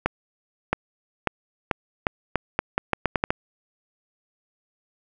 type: accelerating click train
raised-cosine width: 0.5 ms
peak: -5 dBFS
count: 13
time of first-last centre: 0.06-3.305 s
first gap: 670 ms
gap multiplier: 0.81
effects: none